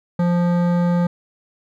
sine tone with hard clipping, 174.61 Hz, F3, in tune, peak -17 dBFS, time 0.19-1.07 s, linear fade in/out 5 ms, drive 14 dB, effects none

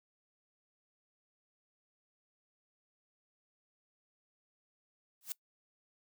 blue noise with exponential growth, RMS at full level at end -34 dBFS, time 5.21-5.32 s, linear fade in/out 1 ms, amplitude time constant 23 ms, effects noise-tail reverb RT60 0.1 s tail -22 dB re dry

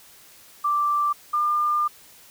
sine tone pair in turn, 1174.7 / 1201.5 Hz, D6 / D6, 0 / +39 cents, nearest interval unison, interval 39 cents, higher second, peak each -19 dBFS, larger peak neither, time 0.64-1.13 / 1.33-1.88 s, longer second, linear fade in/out 10 ms, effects white hiss -50 dBFS RMS until 2.3 s

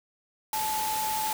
sine tone in noise, 867 Hz, A5, 26 cents flat, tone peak -28 dBFS, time 0.53-1.33 s, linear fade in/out 2 ms, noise white, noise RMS -33 dBFS, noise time 0.53-1.33 s, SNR +2 dB, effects none

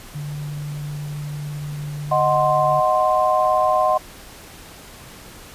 sine tone, 147 Hz, D3, 2 cents sharp, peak -26 dBFS, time 0.14-2.81 s, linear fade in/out 20 ms
sine chord, C diminished, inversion first, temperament equal, 622.3 / 740 / 1046.5 Hz, Eb5 / Gb5 / C6, 0 / 0 / 0 cents, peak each -19 dBFS, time 2.11-3.98 s, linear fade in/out 10 ms
effects pink hiss -41 dBFS RMS until 5.54 s + resampled to 32000 Hz

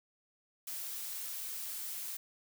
blue noise, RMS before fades -41 dBFS, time 0.67-2.17 s, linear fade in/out 5 ms, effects none

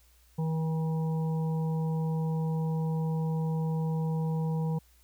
harmonic tone with a mistuned harmonic, 160 Hz, D#3, 49 cents sharp, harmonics 1 / 3 / 5 / 6, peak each -27 / -39 / -45 / -45 dBFS, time 0.38-4.79 s, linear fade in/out 10 ms, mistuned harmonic 5, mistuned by +17 cents, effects added 60 Hz sine -60 dBFS peak until 5.03 s + white hiss -65 dBFS RMS until 5.03 s

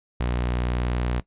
sawtooth tone, 60.7 Hz, B1, 29 cents flat, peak -19 dBFS, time 0.2-1.2 s, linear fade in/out 5 ms, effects noise-tail reverb RT60 0.1 s tail -17 dB re dry + resampled to 8000 Hz

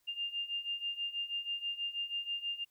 sine beating tone pair, 2800 / 2806.2 Hz, F7 / F7, +4 / +8 cents, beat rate 6.2 Hz, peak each -40 / -37 dBFS, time 0.07-2.65 s, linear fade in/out 20 ms, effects white hiss -75 dBFS RMS until 2.7 s

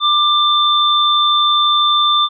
sine tone pair together, 1187 / 3554 Hz, D6 / A7, +18 / +17 cents, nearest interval octave + perfect fifth, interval 1899 cents, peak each -13 dBFS, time 0-2.29 s, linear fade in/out 50 ms, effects none

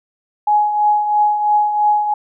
sine tone with tremolo, 838 Hz, G#5, 15 cents sharp, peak -9 dBFS, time 0.47-2.14 s, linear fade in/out 5 ms, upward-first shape triangle, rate 3 Hz, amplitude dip 60%, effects none

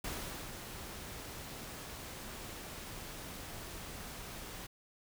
pink noise with ADSR envelope, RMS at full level -40 dBFS, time 0.04-4.67 s, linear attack 5 ms, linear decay 440 ms, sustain -6 dB, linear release 11 ms, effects none

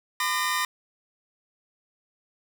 sawtooth tone cluster, 1010 / 1200 / 1842 Hz, B5 / D6 / A#6, +39 / +37 / -21 cents, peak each -25 dBFS, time 0.2-0.65 s, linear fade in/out 2 ms, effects none

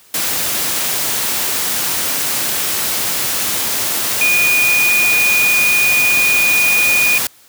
sine tone in noise, 2455 Hz, D#7, 24 cents flat, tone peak -11 dBFS, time 4.21-7.18 s, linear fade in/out 2 ms, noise white, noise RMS -18 dBFS, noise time 0.14-7.27 s, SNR +4 dB, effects white hiss -47 dBFS RMS until 7.48 s + high-pass 80 Hz 12 dB/octave

